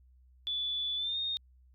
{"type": "tone with pitch glide", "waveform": "sine", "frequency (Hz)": [3462, 3689], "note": ["A7", "A#7"], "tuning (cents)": [-29, -19], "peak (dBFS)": -31, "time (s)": [0.47, 1.37], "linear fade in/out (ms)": 0, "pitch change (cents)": 110, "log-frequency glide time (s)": [0.96, 1.18], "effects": ["added 63 Hz sine -58 dBFS peak until 1.74 s", "Opus 48 kbps"]}